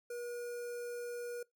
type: tone with notch filter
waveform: square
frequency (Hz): 480.6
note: B4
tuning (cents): -47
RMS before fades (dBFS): -42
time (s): 0.1-1.43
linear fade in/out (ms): 5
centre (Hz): 3300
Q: 0.81
effects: noise-tail reverb RT60 0.2 s tail -24 dB re dry